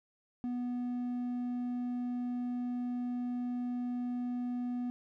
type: tone with hard clipping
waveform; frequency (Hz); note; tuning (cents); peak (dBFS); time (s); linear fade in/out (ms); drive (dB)
sine; 245.4; B3; -11; -34; 0.44-4.9; 0; 3
effects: none